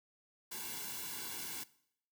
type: noise with comb filter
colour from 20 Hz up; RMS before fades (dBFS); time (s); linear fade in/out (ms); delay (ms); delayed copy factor
white; -43; 0.51-1.64; 10; 1.6; -1
effects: noise-tail reverb RT60 0.7 s tail -20 dB re dry